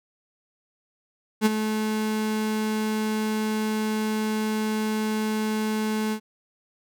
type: tone with ADSR envelope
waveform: 35% pulse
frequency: 216.1 Hz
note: A3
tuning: 31 cents flat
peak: -13 dBFS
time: 1.41-6.2 s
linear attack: 47 ms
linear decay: 26 ms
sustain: -9 dB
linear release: 78 ms
effects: none